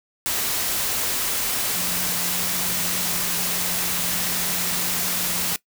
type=tone in noise; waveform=sine; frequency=178.4 Hz; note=F3; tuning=37 cents sharp; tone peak=-35 dBFS; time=1.76-5.53 s; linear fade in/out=0 ms; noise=white; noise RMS=-24 dBFS; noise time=0.26-5.56 s; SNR=-14 dB; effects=noise-tail reverb RT60 0.1 s tail -20 dB re dry